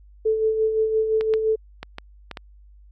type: tone with tremolo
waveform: sine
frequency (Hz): 438.8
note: A4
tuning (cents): -5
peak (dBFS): -16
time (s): 0.25-1.56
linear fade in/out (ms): 10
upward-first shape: sine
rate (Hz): 5.8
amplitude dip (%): 50
type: clicks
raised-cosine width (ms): 0.3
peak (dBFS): -16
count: 6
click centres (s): 1.21 / 1.338 / 1.83 / 1.984 / 2.313 / 2.372
effects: added 50 Hz sine -46 dBFS peak until 2.91 s